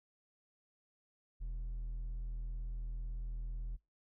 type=tone with hard clipping; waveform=sine; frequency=41 Hz; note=E1; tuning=9 cents flat; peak=-39 dBFS; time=1.4-3.77 s; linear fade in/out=20 ms; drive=3 dB; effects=noise-tail reverb RT60 0.2 s tail -22 dB re dry